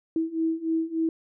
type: beating tone pair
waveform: sine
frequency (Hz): 322.8 / 326.2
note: E4 / E4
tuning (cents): -36 / -18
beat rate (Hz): 3.4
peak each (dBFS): -28 / -26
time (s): 0.16-1.09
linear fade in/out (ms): 2
effects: none